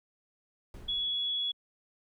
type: noise with exponential decay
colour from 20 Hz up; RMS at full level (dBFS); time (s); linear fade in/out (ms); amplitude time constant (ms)
brown; -42; 0.74-1.53; 1; 170
type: tone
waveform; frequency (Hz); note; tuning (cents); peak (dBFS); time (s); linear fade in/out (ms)
sine; 3374; G#7; +27; -29; 0.88-1.52; 10
effects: none